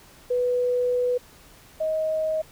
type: tone pair in turn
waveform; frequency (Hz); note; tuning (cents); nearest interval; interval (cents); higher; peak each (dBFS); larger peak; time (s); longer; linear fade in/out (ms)
sine; 493.9 / 629.4; B4 / D#5; 0 / +20; major third; 420; second; -20 / -22; first; 0.3-1.18 / 1.8-2.42; first; 10
effects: pink hiss -51 dBFS RMS until 2.51 s